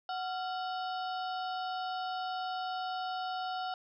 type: harmonic tone with a mistuned harmonic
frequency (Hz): 741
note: F#5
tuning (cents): +2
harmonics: 1 / 2 / 4 / 5 / 6 / 7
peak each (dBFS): -35 / -41 / -47 / -49 / -51 / -52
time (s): 0.09-3.74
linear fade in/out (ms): 2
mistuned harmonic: 2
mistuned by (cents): -120
effects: none